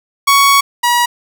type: tone pair in turn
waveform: sawtooth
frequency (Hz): 1116 / 961.9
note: C#6 / B5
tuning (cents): +11 / -46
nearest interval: minor third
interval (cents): 257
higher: first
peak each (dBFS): -3 / -6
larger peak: first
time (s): 0.27-0.61 / 0.83-1.06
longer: first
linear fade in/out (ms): 10
effects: none